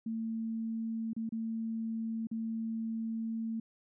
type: tone with dropouts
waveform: sine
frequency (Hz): 224.9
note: A3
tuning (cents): +38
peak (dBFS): -33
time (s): 0.06-3.6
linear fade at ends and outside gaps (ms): 5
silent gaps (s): 1.133-1.164 / 1.292-1.322 / 2.271-2.313
effects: none